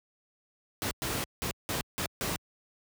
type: noise bursts at uneven times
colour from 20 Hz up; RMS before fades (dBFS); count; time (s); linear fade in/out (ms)
pink; -32; 6; 0.82-0.91 / 1.02-1.24 / 1.42-1.51 / 1.69-1.81 / 1.98-2.06 / 2.21-2.36; 0
effects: high-pass 60 Hz 12 dB/octave